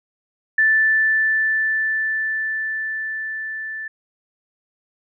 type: tone with level ramp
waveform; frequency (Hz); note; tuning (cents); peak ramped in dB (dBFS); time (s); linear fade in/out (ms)
sine; 1760; A6; 0; -12 to -27; 0.58-3.88; 5
effects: none